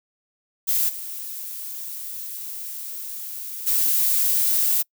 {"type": "noise with level steps", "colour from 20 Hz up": "violet", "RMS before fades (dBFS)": [-21, -33, -20], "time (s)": [0.67, 4.83], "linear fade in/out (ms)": 20, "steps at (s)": [0.88, 3.66], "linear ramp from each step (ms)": 20, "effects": ["noise-tail reverb RT60 0.1 s tail -26 dB re dry"]}